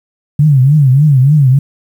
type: tone with vibrato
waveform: sine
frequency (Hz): 140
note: C#3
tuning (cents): +18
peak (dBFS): -4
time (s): 0.39-1.59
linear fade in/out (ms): 5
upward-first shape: triangle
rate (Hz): 3.4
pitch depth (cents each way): 200
effects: 7-bit